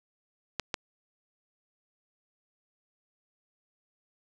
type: clicks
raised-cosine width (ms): 0.2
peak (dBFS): -12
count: 2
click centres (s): 0.597 / 0.742
effects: none